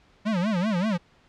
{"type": "tone with vibrato", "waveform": "square", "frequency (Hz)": 196, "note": "G3", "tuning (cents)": 0, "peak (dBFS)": -23, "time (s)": [0.25, 0.98], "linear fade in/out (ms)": 20, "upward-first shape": "sine", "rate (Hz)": 5.2, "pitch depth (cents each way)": 230, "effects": ["pink hiss -59 dBFS RMS until 1.28 s", "low-pass 4000 Hz 12 dB/octave"]}